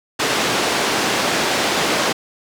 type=band-pass noise; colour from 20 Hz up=pink; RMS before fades=-19 dBFS; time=0.19-2.13 s; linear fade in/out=10 ms; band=280 to 6300 Hz; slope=12 dB/octave; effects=none